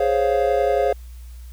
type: chord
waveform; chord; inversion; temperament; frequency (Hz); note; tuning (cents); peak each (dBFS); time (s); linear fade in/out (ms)
triangle; Db major seventh; second; equal with one note detuned; 417 / 523.3 / 554.4 / 698.5; Ab4 / C5 / Db5 / F5; +7 / 0 / 0 / 0; -20; 0-0.93; 5
effects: added 60 Hz sine -35 dBFS peak until 1.52 s + white hiss -54 dBFS RMS until 1.52 s